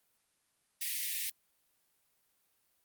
white high-pass noise, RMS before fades -36 dBFS, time 0.81-1.3 s, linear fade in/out 5 ms, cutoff 1800 Hz, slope 96 dB/octave, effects white hiss -75 dBFS RMS until 2.84 s + Opus 32 kbps

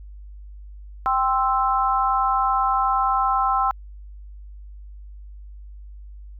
sine chord, C major, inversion second, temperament equal, 784 / 1046.5 / 1318.5 Hz, G5 / C6 / E6, 0 / 0 / 0 cents, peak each -22 dBFS, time 1.06-3.71 s, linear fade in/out 0 ms, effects added 50 Hz sine -37 dBFS peak until 6.39 s

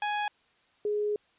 sawtooth / sine tone pair in turn, 833 / 417.5 Hz, G#5 / G#4, +5 / +9 cents, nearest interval octave, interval 1196 cents, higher first, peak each -24 / -26 dBFS, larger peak first, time 0.02-0.28 / 0.85-1.16 s, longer second, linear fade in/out 2 ms, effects white hiss -66 dBFS RMS until 1.38 s + resampled to 8000 Hz

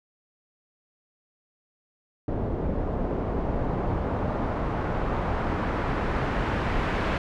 pink noise with low-pass filter sweep, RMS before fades -27 dBFS, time 2.28-7.18 s, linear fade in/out 2 ms, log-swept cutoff 540 to 2000 Hz, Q 0.93, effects none

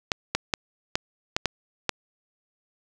clicks, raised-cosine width 0.2 ms, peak -5 dBFS, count 7, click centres 0.118 / 0.35 / 0.538 / 0.955 / 1.365 / 1.457 / 1.893 s, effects none

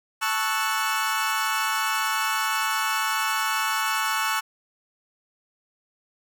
30% pulse chord, F# minor seventh, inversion first, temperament equal, 880 / 1108.7 / 1318.5 / 1480 Hz, A5 / C#6 / E6 / F#6, 0 / 0 / 0 / 0 cents, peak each -26 dBFS, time 0.21-4.41 s, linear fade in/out 20 ms, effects none

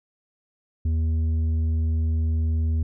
sine tone with tanh clipping, 80.1 Hz, E2, 49 cents flat, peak -21 dBFS, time 0.85-2.83 s, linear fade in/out 5 ms, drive 6 dB, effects none

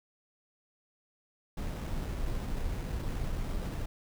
brown noise with sample-and-hold, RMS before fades -34 dBFS, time 1.57-3.86 s, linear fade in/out 5 ms, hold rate 4410 Hz, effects none

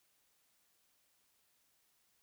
silence, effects white hiss -75 dBFS RMS until 2.22 s

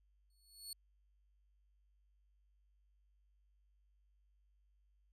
20% pulse tone with exponential growth, 4400 Hz, C#8, 14 cents flat, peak -37 dBFS, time 0.3-0.73 s, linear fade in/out 2 ms, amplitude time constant 93 ms, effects added 50 Hz sine -70 dBFS peak until 5.12 s + resampled to 32000 Hz

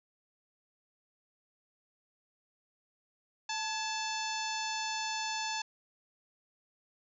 harmonic tone with a mistuned harmonic, 880 Hz, A5, in tune, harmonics 1 / 2 / 3 / 4 / 5 / 6 / 7 / 8, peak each -37 / -42 / -41 / -43 / -42 / -44 / -44 / -48 dBFS, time 3.49-5.62 s, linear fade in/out 5 ms, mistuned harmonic 2, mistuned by -68 cents, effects none

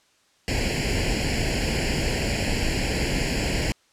pink noise with comb filter, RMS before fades -24 dBFS, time 0.48-3.72 s, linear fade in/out 0 ms, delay 0.41 ms, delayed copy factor +0.9, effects white hiss -62 dBFS RMS until 3.92 s + low-pass 7000 Hz 12 dB/octave

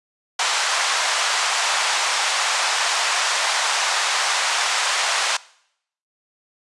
pink band-pass noise, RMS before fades -21 dBFS, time 0.39-5.37 s, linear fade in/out 5 ms, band 760 to 8000 Hz, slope 24 dB/octave, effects noise-tail reverb RT60 0.7 s tail -21 dB re dry + resampled to 24000 Hz

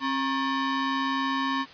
30% pulse ring-modulated tone, 679 Hz, F5, 49 cents flat, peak -19 dBFS, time 0-1.66 s, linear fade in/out 50 ms, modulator 411 Hz, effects white hiss -47 dBFS RMS until 1.73 s + resampled to 11025 Hz

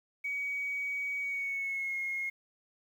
sine tone with pitch glide, 2260 to 2154 Hz, C#7 to C7, +33 to +50 cents, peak -31 dBFS, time 0.24-2.3 s, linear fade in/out 10 ms, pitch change -83 cents, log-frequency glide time 1.2-1.97 s, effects tanh soft clip ceiling -27 dBFS + 10-bit

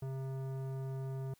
sine tone with tanh clipping, 133.4 Hz, C3, 34 cents sharp, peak -39 dBFS, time 0.02-1.34 s, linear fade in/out 5 ms, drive 15 dB, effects white hiss -70 dBFS RMS until 1.39 s

